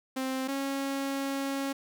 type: tone pair in turn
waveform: sawtooth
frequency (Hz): 262.4 / 274.3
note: C4 / C#4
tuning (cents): +5 / -18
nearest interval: minor second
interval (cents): 77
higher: second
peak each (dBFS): -26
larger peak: neither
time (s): 0.16-0.48 / 0.48-1.73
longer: second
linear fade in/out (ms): 10
effects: none